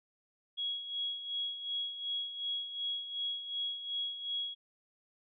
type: tone with tremolo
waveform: sine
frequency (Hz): 3322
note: G#7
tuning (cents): 0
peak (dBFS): -32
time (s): 0.57-4.55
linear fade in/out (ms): 20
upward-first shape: sine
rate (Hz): 2.7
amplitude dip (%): 65
effects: none